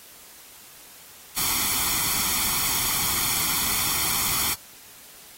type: noise with comb filter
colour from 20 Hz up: white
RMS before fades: -24 dBFS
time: 1.36-4.55 s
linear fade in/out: 20 ms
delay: 0.9 ms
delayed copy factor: +0.75
effects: white hiss -47 dBFS RMS until 5.37 s + AAC 48 kbps